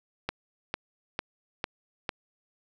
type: click train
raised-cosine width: 0.3 ms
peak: -13 dBFS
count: 5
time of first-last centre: 0.29-2.092 s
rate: 2.22 Hz
effects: none